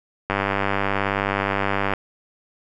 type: click train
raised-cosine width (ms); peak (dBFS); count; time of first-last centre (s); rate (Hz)
0.5; -6; 163; 0.3-1.936; 99
effects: none